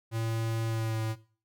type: tone with pitch glide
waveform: square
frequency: 113.1 to 110.77 Hz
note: A2 to A2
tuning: +48 to +12 cents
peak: -30 dBFS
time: 0.11-1.16 s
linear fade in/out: 50 ms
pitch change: -36 cents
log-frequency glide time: 0.68-1.01 s
effects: noise-tail reverb RT60 0.4 s tail -17 dB re dry